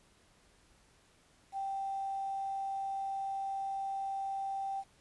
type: tone with quantisation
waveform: sine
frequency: 782 Hz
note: G5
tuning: 4 cents flat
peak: -34 dBFS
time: 1.52-4.84 s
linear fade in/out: 50 ms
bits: 10
effects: pink hiss -66 dBFS RMS until 5 s + resampled to 24000 Hz